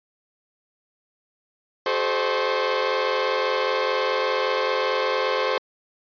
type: tone cluster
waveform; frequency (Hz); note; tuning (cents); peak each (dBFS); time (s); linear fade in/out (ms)
sawtooth; 382.4 / 431.1 / 520 / 604 / 1085; G4 / A4 / C5 / D5 / C#6; -43 / -35 / -11 / +48 / -37; -27 / -23 / -20 / -29 / -25; 1.86-5.58; 2
effects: resampled to 11025 Hz